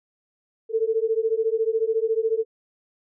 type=beating tone pair; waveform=sine; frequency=440 / 454 Hz; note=A4 / A#4; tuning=0 / -46 cents; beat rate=14 Hz; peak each=-23 dBFS; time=0.69-2.45 s; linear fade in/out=50 ms; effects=none